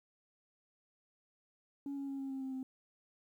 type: tone with pitch steps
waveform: sine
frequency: 280.2 / 277 / 273.8 / 270.7 / 267.5 / 264.5 / 261.4 Hz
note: C#4 / C#4 / C#4 / C#4 / C4 / C4 / C4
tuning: +19 / -1 / -21 / -41 / +38 / +19 / -1 cents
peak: -36 dBFS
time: 1.86-2.63 s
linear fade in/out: 2 ms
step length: 110 ms
effects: tanh soft clip ceiling -36 dBFS + 12-bit